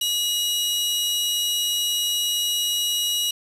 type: tone pair together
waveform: sawtooth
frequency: 2900 / 3897 Hz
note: F#7 / B7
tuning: -35 / -24 cents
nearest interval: perfect fourth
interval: 511 cents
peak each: -19 / -24 dBFS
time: 0.01-3.31 s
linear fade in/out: 5 ms
effects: resampled to 32000 Hz + 7-bit